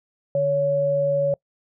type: tone pair together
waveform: sine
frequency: 147.48 / 561 Hz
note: D3 / C#5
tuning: +8 / +21 cents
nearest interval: octave + major seventh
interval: 2313 cents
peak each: -28 / -18 dBFS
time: 0.35-1.34 s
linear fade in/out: 2 ms
effects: noise-tail reverb RT60 0.1 s tail -24 dB re dry